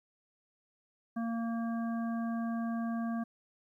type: harmonic tone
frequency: 230 Hz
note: A#3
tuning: 23 cents flat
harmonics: 1 / 3 / 5 / 7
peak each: -32 / -42 / -46 / -49 dBFS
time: 1.16-3.24 s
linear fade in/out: 10 ms
effects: 12-bit